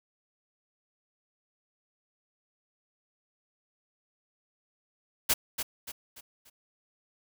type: noise with echo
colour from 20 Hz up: white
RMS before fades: -24 dBFS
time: 5.29-5.34 s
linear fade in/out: 10 ms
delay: 290 ms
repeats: 4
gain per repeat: -8 dB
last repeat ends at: 6.5 s
effects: none